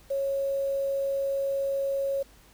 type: tone with quantisation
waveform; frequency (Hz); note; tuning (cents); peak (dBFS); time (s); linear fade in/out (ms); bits
sine; 550; C#5; -14; -25; 0.1-2.23; 10; 8
effects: added 50 Hz sine -58 dBFS peak until 2.53 s + pink hiss -57 dBFS RMS until 2.53 s